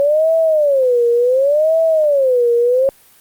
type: tone with vibrato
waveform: sine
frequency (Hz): 555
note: C#5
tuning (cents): +2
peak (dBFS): -10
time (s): 0-2.89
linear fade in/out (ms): 0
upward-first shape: sine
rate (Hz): 0.69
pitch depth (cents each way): 280
effects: white hiss -48 dBFS RMS until 3.2 s + Opus 32 kbps